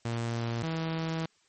sawtooth tone pair in turn, 116.54 / 162.4 Hz, A#2 / E3, 0 / -26 cents, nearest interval tritone, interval 574 cents, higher second, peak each -26 dBFS, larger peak neither, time 0.05-0.63 / 0.63-1.26 s, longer second, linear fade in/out 5 ms, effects white hiss -67 dBFS RMS until 1.48 s + MP3 32 kbps

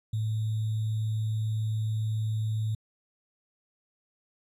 sine tone with sample-and-hold, 109.1 Hz, A2, 14 cents flat, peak -26 dBFS, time 0.13-2.75 s, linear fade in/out 5 ms, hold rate 3675 Hz, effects resampled to 32000 Hz

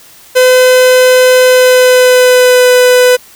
45% pulse tone with pitch glide, 508 to 499.3 Hz, B4 to B4, +49 to +19 cents, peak -3 dBFS, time 0.35-3.17 s, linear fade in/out 20 ms, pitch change -30 cents, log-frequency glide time 1.44-2.72 s, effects white hiss -38 dBFS RMS until 3.35 s

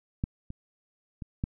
clicks, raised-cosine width 5 ms, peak -15 / -26 / -25 / -16 dBFS, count 4, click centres 0.239 / 0.504 / 1.222 / 1.439 s, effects none

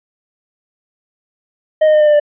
triangle tone with pitch steps, 622 / 615.6 / 609.2 / 602.9 / 596.7 / 590.5 Hz, D#5 / D#5 / D#5 / D5 / D5 / D5, -1 / -19 / -37 / +45 / +27 / +9 cents, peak -5 dBFS, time 1.81-2.2 s, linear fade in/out 10 ms, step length 65 ms, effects resampled to 8000 Hz

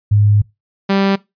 sine / sawtooth tone pair in turn, 103.83 / 196 Hz, G#2 / G3, 0 / 0 cents, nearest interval major seventh, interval 1100 cents, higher second, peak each -8 dBFS, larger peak neither, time 0.11-0.42 / 0.89-1.16 s, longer first, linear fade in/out 10 ms, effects noise-tail reverb RT60 0.2 s tail -21 dB re dry + resampled to 11025 Hz

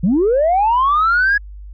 sine linear sweep, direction up, 155.56 to 1686 Hz, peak -10 dBFS, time 0.03-1.38 s, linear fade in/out 10 ms, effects tanh soft clip ceiling -8 dBFS + added 50 Hz sine -31 dBFS peak until 1.73 s

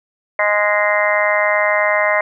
harmonic tone, 207.7 Hz, G#3, in tune, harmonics 3 / 4 / 5 / 6 / 7 / 8 / 9 / 10, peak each -17 / -25 / -21 / -27 / -27 / -28 / -20 / -19 dBFS, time 0.39-2.21 s, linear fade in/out 2 ms, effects none

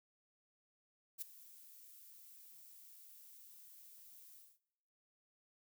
violet noise with ADSR envelope, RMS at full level -41 dBFS, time 1.18-4.59 s, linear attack 39 ms, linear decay 9 ms, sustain -18 dB, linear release 220 ms, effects noise-tail reverb RT60 1.0 s tail -23 dB re dry

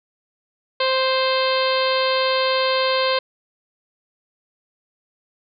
harmonic tone, 523.3 Hz, C5, in tune, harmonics 1 / 2 / 3 / 4 / 5 / 6 / 7 / 8 / 9, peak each -20 / -23 / -29 / -30 / -29 / -29 / -30 / -27 / -34 dBFS, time 0.8-3.19 s, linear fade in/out 5 ms, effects none

